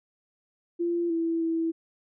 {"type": "tone with pitch steps", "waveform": "sine", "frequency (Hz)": [343.3, 330.9, 328.1], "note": ["F4", "E4", "E4"], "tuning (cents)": [-30, 7, -8], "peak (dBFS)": -24, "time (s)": [0.79, 1.72], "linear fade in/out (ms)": 20, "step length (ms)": 310, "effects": []}